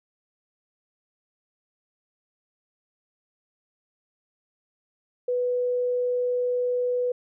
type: tone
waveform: sine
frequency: 493.9 Hz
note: B4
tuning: in tune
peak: -22 dBFS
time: 5.28-7.12 s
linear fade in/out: 5 ms
effects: none